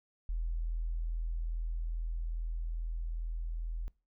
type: tone with level ramp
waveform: sine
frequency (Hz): 41.2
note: E1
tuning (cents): 0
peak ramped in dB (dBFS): -31 to -34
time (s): 0.29-3.88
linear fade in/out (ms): 0
effects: noise-tail reverb RT60 0.3 s tail -23 dB re dry